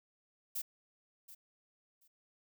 violet noise with echo, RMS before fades -38 dBFS, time 0.55-0.62 s, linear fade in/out 10 ms, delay 730 ms, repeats 2, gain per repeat -15 dB, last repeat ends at 2.08 s, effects none

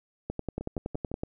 two click trains, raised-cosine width 2 ms, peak -18 / -23 dBFS, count 11 / 4, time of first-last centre 0.3-1.235 / 0.61-1.116 s, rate 10.7 / 5.93 Hz, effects none

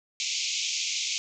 white band-pass noise, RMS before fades -30 dBFS, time 0.2-1.18 s, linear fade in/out 0 ms, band 2200 to 7100 Hz, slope 96 dB/octave, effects none

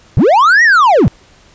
triangle linear two-way sweep, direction up then down, 77.78 to 1940 to 77.78 Hz, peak -3 dBFS, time 0.17-1.08 s, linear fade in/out 0 ms, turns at 0.63 s, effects pink hiss -45 dBFS RMS until 1.54 s + resampled to 16000 Hz

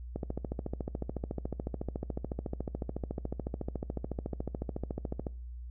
click train, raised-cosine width 2 ms, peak -21 dBFS, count 72, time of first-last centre 0.16-5.268 s, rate 13.9 Hz, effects noise-tail reverb RT60 0.4 s tail -23 dB re dry + added 60 Hz sine -40 dBFS peak until 5.7 s

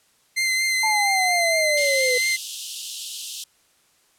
sawtooth tone with vibrato, 2076 Hz, C7, 14 cents flat, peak -16 dBFS, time 0.36-2.37 s, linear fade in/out 20 ms, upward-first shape triangle, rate 4.3 Hz, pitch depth 25 cents each way
sine exponential sweep, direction down, 886 to 490 Hz, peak -21 dBFS, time 0.83-2.18 s, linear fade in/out 5 ms
pink high-pass noise, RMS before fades -32 dBFS, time 1.77-3.44 s, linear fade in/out 5 ms, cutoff 2800 Hz, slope 96 dB/octave
effects white hiss -61 dBFS RMS until 4.18 s + low-pass 11000 Hz 12 dB/octave

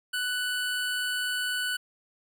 25% pulse tone, 1488 Hz, F#6, 9 cents sharp, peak -24 dBFS, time 0.13-1.77 s, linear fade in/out 10 ms, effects none

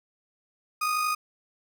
35% pulse tone with amplitude modulation, 1240 Hz, D#6, 6 cents flat, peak -21 dBFS, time 0.81-1.15 s, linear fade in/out 10 ms, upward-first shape sine, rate 51.5 Hz, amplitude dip 40%, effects none

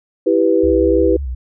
sine chord, E minor, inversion none, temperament equal with one note detuned, 328.5 / 392 / 493.9 Hz, E4 / G4 / B4, -6 / 0 / 0 cents, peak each -15 dBFS, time 0.26-1.17 s, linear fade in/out 10 ms
sine tone with vibrato, 66 Hz, C2, 16 cents sharp, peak -20 dBFS, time 0.63-1.35 s, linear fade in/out 10 ms, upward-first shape square, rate 5.6 Hz, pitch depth 98 cents each way
effects none

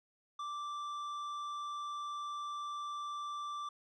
triangle tone with tanh clipping, 1173 Hz, D6, 2 cents flat, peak -40 dBFS, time 0.39-3.69 s, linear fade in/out 5 ms, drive 13 dB, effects none

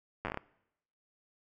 slowing click train, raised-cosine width 0.5 ms, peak -20 dBFS, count 8, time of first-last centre 0.25-0.374 s, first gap 9 ms, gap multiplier 1.22, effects noise-tail reverb RT60 0.8 s tail -22 dB re dry

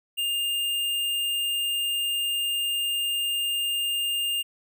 square tone, 2810 Hz, F7, 10 cents sharp, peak -25 dBFS, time 0.17-4.43 s, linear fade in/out 20 ms, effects none

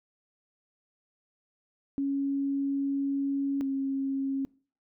sine tone pair in turn, 277.2 / 271.5 Hz, C#4 / C#4, 0 / -36 cents, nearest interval unison, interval 36 cents, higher first, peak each -26 / -27 dBFS, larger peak first, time 1.98-3.61 / 3.61-4.45 s, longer first, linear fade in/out 0 ms, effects noise-tail reverb RT60 0.4 s tail -23 dB re dry

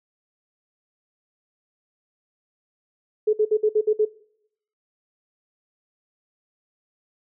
sine tone bursts, 427.6 Hz, A4, 49 cents flat, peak -15 dBFS, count 7, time 3.27-4.053 s, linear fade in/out 10 ms, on 63 ms, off 57 ms, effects noise-tail reverb RT60 0.7 s tail -20 dB re dry

